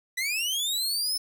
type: linear sweep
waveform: sawtooth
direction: up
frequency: 1945 to 5300 Hz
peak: -23 dBFS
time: 0.17-1.18 s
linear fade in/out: 10 ms
effects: none